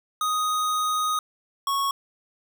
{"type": "tone pair in turn", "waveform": "square", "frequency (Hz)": [1247, 1105.5], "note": ["D#6", "C#6"], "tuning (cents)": [3, -5], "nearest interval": "major second", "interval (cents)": 208, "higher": "first", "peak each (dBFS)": -23, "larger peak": "neither", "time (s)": [[0.21, 1.19], [1.67, 1.91]], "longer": "first", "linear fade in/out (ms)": 2, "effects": []}